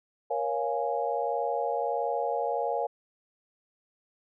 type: chord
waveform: sine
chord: Bb minor seventh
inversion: none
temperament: equal with one note detuned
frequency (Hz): 472.9 / 554.4 / 698.5 / 830.6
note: Bb4 / Db5 / F5 / Ab5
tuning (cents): +25 / 0 / 0 / 0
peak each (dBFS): -32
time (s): 0.3-2.87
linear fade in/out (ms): 10
effects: none